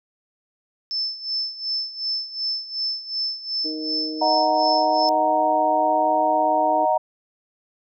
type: tone with tremolo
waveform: sine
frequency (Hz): 5274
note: E8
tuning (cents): 0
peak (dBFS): -21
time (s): 0.91-5.09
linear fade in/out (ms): 0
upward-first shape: sine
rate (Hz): 2.7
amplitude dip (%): 80
type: harmonic tone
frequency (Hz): 155.56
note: D#3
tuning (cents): 0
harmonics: 2 / 3 / 4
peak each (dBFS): -28 / -35 / -43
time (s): 3.64-6.86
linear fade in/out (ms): 20
type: chord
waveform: sine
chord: D# minor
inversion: none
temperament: equal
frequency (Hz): 622.3 / 740 / 932.3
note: D#5 / F#5 / A#5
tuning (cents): 0 / 0 / 0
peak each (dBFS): -21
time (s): 4.21-6.98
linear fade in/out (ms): 10
effects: none